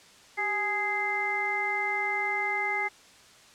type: harmonic tone with a mistuned harmonic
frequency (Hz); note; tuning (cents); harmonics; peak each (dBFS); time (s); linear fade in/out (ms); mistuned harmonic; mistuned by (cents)
415.3; G#4; 0; 1 / 2 / 3 / 4 / 5; -38 / -32 / -39 / -38 / -28; 0.37-2.89; 20; 1; -99
effects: white hiss -54 dBFS RMS until 3.54 s + low-pass 7000 Hz 12 dB/octave